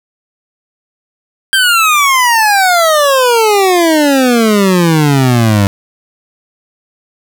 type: exponential sweep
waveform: 25% pulse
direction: down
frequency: 1594 to 97.5 Hz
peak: -3 dBFS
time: 1.53-5.67 s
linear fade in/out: 0 ms
effects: none